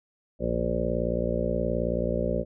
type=harmonic tone with a mistuned harmonic; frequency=58.8 Hz; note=A#1; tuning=16 cents sharp; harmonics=1 / 2 / 3 / 4 / 6 / 7 / 8 / 9 / 10; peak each=-32 / -36 / -32 / -33 / -35 / -36 / -35 / -31 / -32 dBFS; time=0.39-2.45 s; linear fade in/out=50 ms; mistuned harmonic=1; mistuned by=+38 cents; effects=none